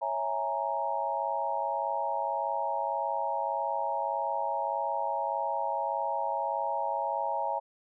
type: chord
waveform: sine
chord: A# half-diminished seventh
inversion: first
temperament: equal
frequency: 554.4 / 659.3 / 830.6 / 932.3 Hz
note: C#5 / E5 / G#5 / A#5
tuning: 0 / 0 / 0 / 0 cents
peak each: -36 / -35 / -33 / -32 dBFS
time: 0.01-7.6 s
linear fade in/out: 20 ms
effects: none